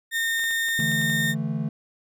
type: tone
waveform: 35% pulse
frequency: 1828 Hz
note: A#6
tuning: 34 cents flat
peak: -21 dBFS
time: 0.11-1.35 s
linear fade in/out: 50 ms
type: clicks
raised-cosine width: 0.3 ms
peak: -26 dBFS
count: 8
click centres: 0.394 / 0.44 / 0.51 / 0.686 / 0.801 / 0.917 / 1.015 / 1.1 s
type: chord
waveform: triangle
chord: D suspended second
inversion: none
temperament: equal with one note detuned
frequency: 145.31 / 164.81 / 220 Hz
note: D3 / E3 / A3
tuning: -18 / 0 / 0 cents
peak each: -27 dBFS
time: 0.79-1.69 s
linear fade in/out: 2 ms
effects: none